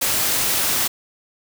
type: noise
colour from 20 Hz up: white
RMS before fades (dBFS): -20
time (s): 0.01-0.88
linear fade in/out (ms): 10
effects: none